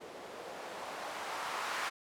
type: noise with low-pass filter sweep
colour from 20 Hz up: violet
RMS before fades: -41 dBFS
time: 0-1.9 s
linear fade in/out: 20 ms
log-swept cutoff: 440 to 1200 Hz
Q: 1.4
effects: none